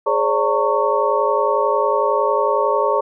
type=tone cluster; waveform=sine; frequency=417.2 / 531 / 582 / 910 / 1110 Hz; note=G#4 / C5 / D5 / A#5 / C#6; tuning=+8 / +25 / -16 / -42 / +2 cents; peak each=-21 dBFS; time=0.06-3.01 s; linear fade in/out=10 ms; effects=none